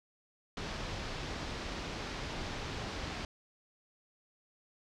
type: low-pass noise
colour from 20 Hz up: pink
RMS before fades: -40 dBFS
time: 0.57-3.25 s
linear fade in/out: 2 ms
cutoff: 5500 Hz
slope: 24 dB/octave
effects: none